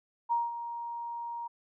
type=tone with ADSR envelope; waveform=sine; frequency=940 Hz; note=A#5; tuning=14 cents sharp; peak=-24 dBFS; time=0.29-1.48 s; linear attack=29 ms; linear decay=190 ms; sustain=-11 dB; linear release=14 ms; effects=none